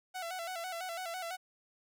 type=tone with vibrato; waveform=sawtooth; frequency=707 Hz; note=F5; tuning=21 cents sharp; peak=-34 dBFS; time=0.14-1.37 s; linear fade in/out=20 ms; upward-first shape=square; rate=6 Hz; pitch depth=85 cents each way; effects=none